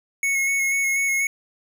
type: tone with vibrato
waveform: square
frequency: 2190 Hz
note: C#7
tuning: 22 cents flat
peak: -20 dBFS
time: 0.23-1.27 s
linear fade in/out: 2 ms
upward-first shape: square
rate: 4.1 Hz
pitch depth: 17 cents each way
effects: none